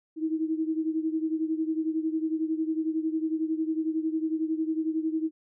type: beating tone pair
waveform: sine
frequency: 315.7 / 326.7 Hz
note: D#4 / E4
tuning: +25 / -15 cents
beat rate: 11 Hz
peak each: -27 / -31 dBFS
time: 0.16-5.31 s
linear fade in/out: 50 ms
effects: none